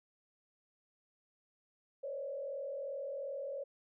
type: tone with frequency modulation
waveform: sine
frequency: 554.4 Hz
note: C#5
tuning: in tune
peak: -38 dBFS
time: 2.03-3.64 s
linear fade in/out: 10 ms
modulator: 42.7 Hz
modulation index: 0.92
effects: none

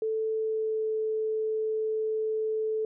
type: tone with pitch glide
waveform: sine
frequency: 440 to 436.7 Hz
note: A4 to A4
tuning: 0 to -13 cents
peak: -26 dBFS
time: 0.02-2.85 s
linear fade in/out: 2 ms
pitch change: -13 cents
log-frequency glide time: 0.31-0.93 s
effects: none

